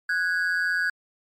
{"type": "ring-modulated tone", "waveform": "triangle", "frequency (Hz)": 1565, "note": "G6", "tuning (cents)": -3, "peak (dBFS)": -17, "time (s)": [0.09, 0.9], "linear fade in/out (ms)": 5, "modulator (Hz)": 87.9, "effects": ["MP3 96 kbps"]}